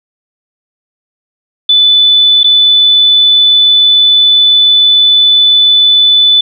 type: tone with dropouts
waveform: sine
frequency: 3493 Hz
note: A7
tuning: 13 cents flat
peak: -3 dBFS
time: 1.69-6.41 s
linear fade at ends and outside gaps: 5 ms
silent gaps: 2.433-2.442 s
effects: none